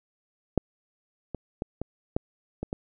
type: clicks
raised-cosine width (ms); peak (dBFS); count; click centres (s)
2; -7 / -19 / -16 / -18 / -11 / -18 / -17; 7; 0.577 / 1.347 / 1.621 / 1.816 / 2.165 / 2.63 / 2.729
effects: none